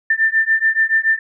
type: beating tone pair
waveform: sine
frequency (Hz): 1782 / 1789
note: A6 / A6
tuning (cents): +22 / +28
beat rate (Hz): 7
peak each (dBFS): -16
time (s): 0.1-1.19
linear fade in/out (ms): 5
effects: none